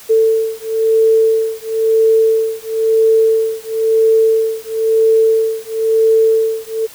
sine beating tone pair, 444.7 / 445.69 Hz, A4 / A4, +18 / +22 cents, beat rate 0.99 Hz, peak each -13 dBFS, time 0.09-6.87 s, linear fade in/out 20 ms, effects white hiss -38 dBFS RMS until 6.94 s

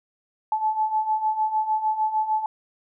sine beating tone pair, 862 / 868.6 Hz, A5 / A5, -36 / -23 cents, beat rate 6.6 Hz, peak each -27 / -22 dBFS, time 0.52-2.46 s, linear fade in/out 2 ms, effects none

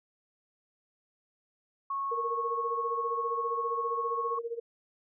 sine tone, 1100 Hz, C#6, 14 cents flat, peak -30 dBFS, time 1.9-4.39 s, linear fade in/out 5 ms
sine tone with tremolo, 466.2 Hz, A#4, in tune, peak -30 dBFS, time 2.11-4.6 s, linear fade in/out 10 ms, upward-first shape sine, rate 15 Hz, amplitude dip 85%
effects none

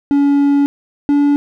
triangle tone pair in turn, 283.2 / 287.3 Hz, C#4 / D4, +37 / -38 cents, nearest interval unison, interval 25 cents, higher second, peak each -7 dBFS, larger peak neither, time 0.11-0.66 / 1.09-1.36 s, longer first, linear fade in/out 0 ms, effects none

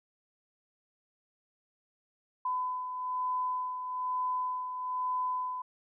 sine beating tone pair, 1007 / 1008.1 Hz, B5 / B5, +33 / +35 cents, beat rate 1.1 Hz, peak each -31 / -40 dBFS, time 2.45-5.62 s, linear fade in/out 5 ms, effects none

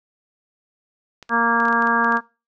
clicks, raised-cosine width 0.2 ms, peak -22 dBFS, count 11, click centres 1.227 / 1.293 / 1.602 / 1.654 / 1.684 / 1.727 / 1.823 / 1.872 / 2.045 / 2.123 / 2.171 s
harmonic tone, 232.7 Hz, A#3, 3 cents flat, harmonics 1 / 2 / 3 / 4 / 5 / 6 / 7, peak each -24 / -28 / -29 / -22 / -21 / -27 / -20 dBFS, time 1.29-2.21 s, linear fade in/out 50 ms
effects noise-tail reverb RT60 0.3 s tail -22 dB re dry

